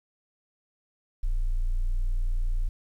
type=tone; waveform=sine; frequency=29.62 Hz; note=A#0; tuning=29 cents sharp; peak=-20 dBFS; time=1.23-2.69 s; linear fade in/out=10 ms; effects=tanh soft clip ceiling -22 dBFS + 10-bit